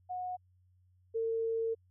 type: tone pair in turn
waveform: sine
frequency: 729 / 453 Hz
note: F#5 / A#4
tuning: -26 / -50 cents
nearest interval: minor sixth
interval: 824 cents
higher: first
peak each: -35 / -30 dBFS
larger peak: second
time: 0.09-0.37 / 1.14-1.75 s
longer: second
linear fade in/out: 20 ms
effects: added 91 Hz sine -64 dBFS peak until 1.9 s